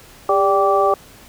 sine tone cluster, 400.1 / 584 / 781 / 1163 Hz, G4 / D5 / G5 / D6, +35 / -10 / -7 / -17 cents, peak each -18 dBFS, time 0.29-0.94 s, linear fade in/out 2 ms, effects pink hiss -44 dBFS RMS until 1.28 s

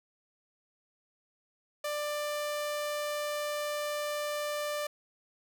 sawtooth tone, 592 Hz, D5, 14 cents sharp, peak -28 dBFS, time 1.84-4.87 s, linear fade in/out 5 ms, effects none

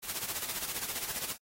white noise with tremolo, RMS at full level -34 dBFS, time 0.02-1.37 s, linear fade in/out 50 ms, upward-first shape sine, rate 15 Hz, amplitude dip 65%, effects AAC 48 kbps

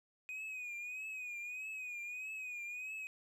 triangle tone with vibrato, 2489 Hz, D#7, in tune, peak -40 dBFS, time 0.29-3.07 s, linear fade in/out 0 ms, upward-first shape triangle, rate 1.6 Hz, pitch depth 82 cents each way, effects none

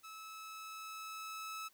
sawtooth tone with level ramp, 1300 Hz, E6, 24 cents flat, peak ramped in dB -45 to -38 dBFS, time 0.03-1.69 s, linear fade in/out 20 ms, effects white hiss -69 dBFS RMS until 1.73 s

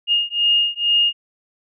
sine beating tone pair, 2841 / 2843.2 Hz, F7 / F7, +29 / +30 cents, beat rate 2.2 Hz, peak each -18 dBFS, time 0.07-1.13 s, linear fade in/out 50 ms, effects none

